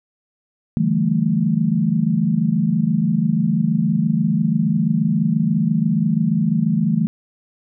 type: tone cluster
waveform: sine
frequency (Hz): 146.5 / 166.3 / 194.8 / 220.9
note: D3 / E3 / G3 / A3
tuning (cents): -4 / +16 / -11 / +7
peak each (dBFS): -24 / -19 / -22 / -19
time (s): 0.77-7.07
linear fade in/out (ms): 0
effects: none

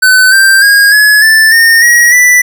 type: tone with pitch steps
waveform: square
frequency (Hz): 1513 / 1571.8 / 1632.9 / 1696.3 / 1762.2 / 1830.7 / 1901.9 / 1975.8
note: F#6 / G6 / G#6 / G#6 / A6 / A#6 / A#6 / B6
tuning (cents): +38 / +4 / -30 / +36 / +2 / -32 / +34 / 0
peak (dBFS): -3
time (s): 0.02-2.42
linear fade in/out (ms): 10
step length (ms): 300
effects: none

